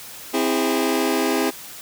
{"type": "chord", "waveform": "sawtooth", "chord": "C augmented", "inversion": "none", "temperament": "just", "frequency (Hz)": [261.6, 327, 408.8], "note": ["C4", "E4", "G#4"], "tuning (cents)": [0, -14, -27], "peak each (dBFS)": -19, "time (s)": [0.33, 1.51], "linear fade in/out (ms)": 20, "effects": ["white hiss -38 dBFS RMS until 1.81 s", "high-pass 60 Hz 12 dB/octave"]}